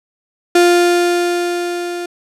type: tone with level ramp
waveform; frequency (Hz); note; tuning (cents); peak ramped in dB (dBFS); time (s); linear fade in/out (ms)
35% pulse; 350; F4; +4; -5 to -20; 0.55-2.06; 5
effects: low-pass 11000 Hz 12 dB/octave